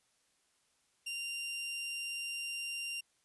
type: tone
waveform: sawtooth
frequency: 2779 Hz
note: F7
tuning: 9 cents flat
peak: -34 dBFS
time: 1.06-3.01 s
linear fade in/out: 10 ms
effects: white hiss -74 dBFS RMS until 3.24 s + resampled to 24000 Hz